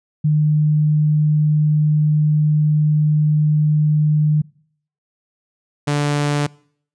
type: tone pair in turn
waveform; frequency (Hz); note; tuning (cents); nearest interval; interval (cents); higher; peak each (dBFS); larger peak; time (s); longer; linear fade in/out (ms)
sine / sawtooth; 151.6 / 145.81; D#3 / D3; -45 / -12; minor second; 67; first; -12; neither; 0.24-4.42 / 5.87-6.47; first; 10
effects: noise-tail reverb RT60 0.6 s tail -24 dB re dry + resampled to 22050 Hz